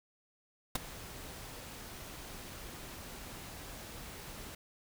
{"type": "noise with ADSR envelope", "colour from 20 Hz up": "pink", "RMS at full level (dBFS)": -29, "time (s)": [0.75, 4.55], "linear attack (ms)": 6, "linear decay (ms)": 12, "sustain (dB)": -18, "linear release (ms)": 4, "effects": []}